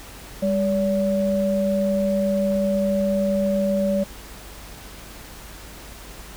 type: tone pair together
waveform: sine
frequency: 200 / 571.1 Hz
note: G3 / D5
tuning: +35 / -49 cents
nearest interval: octave + tritone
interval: 1816 cents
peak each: -21 dBFS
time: 0.42-4.04 s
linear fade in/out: 10 ms
effects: added 50 Hz sine -43 dBFS peak until 6.36 s + pink hiss -41 dBFS RMS until 6.36 s